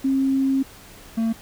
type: tone pair in turn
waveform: sine / triangle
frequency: 268.8 / 226 Hz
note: C4 / A3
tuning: +47 / +47 cents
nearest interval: minor third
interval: 300 cents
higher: first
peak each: -17 dBFS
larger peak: neither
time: 0.04-0.63 / 1.17-1.33 s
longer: first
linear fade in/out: 10 ms
effects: pink hiss -45 dBFS RMS until 1.41 s